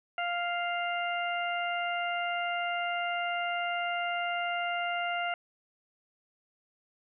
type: harmonic tone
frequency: 698.5 Hz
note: F5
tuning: in tune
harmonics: 1 / 2 / 3 / 4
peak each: -32 / -35 / -37 / -38 dBFS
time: 0.18-5.34 s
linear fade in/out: 2 ms
effects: none